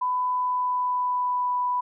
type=tone with pitch glide; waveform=sine; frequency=1000 to 989.7 Hz; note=B5 to B5; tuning=+21 to +3 cents; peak=-22 dBFS; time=0.01-1.81 s; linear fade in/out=10 ms; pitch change=-18 cents; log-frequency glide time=0.31-1.56 s; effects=none